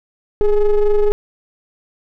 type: ring-modulated tone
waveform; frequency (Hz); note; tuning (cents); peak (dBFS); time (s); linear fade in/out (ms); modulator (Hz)
triangle; 213; G#3; +44; -5; 0.41-1.12; 0; 201
effects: none